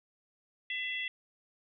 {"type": "harmonic tone", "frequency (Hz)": 672, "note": "E5", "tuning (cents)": 33, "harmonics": [3, 4, 5], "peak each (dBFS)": [-36, -38, -40], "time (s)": [0.7, 1.08], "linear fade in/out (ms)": 2, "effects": []}